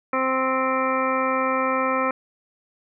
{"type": "harmonic tone", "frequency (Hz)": 261.6, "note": "C4", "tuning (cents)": 0, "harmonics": [1, 2, 3, 4, 5, 7, 8, 9], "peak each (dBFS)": [-28, -25, -33, -26, -25, -33, -37, -32], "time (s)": [0.13, 2.11], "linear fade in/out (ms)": 2, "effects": []}